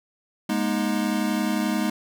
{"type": "chord", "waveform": "square", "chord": "Ab suspended second", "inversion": "none", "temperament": "equal with one note detuned", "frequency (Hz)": [207.7, 239.2, 311.1], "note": ["Ab3", "Bb3", "Eb4"], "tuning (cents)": [0, 45, 0], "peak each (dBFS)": [-26, -28, -28], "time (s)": [0.49, 1.9], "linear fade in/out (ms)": 5, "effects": []}